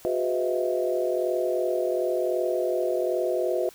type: tone cluster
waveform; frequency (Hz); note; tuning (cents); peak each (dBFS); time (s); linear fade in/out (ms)
sine; 362.9 / 405.6 / 504 / 635 / 676; F#4 / G#4 / B4 / D#5 / E5; -34 / -41 / +35 / +35 / +43; -27 / -34 / -28 / -28 / -36; 0.05-3.69; 0
effects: white hiss -51 dBFS RMS until 3.74 s